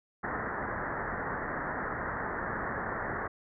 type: low-pass noise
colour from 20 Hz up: white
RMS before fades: -35 dBFS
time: 0.23-3.28 s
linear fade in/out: 10 ms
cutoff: 1900 Hz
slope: 96 dB/octave
effects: none